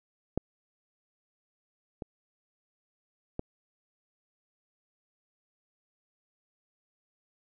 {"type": "clicks", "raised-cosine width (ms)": 2, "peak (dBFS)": [-14, -23, -19], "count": 3, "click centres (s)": [0.376, 2.022, 3.394], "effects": []}